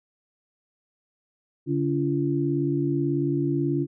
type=tone cluster; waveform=sine; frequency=142.4 / 285.3 / 343.6 Hz; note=C#3 / C#4 / F4; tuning=+47 / +50 / -28 cents; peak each=-26 dBFS; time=1.66-3.87 s; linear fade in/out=50 ms; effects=none